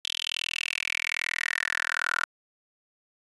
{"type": "tone with high-pass filter sweep", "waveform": "10% pulse", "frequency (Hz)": 41.2, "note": "E1", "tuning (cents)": 0, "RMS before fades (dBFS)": -30, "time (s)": [0.05, 2.24], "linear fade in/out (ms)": 0, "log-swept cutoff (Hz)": [3300, 1400], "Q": 6.4, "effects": ["resampled to 24000 Hz"]}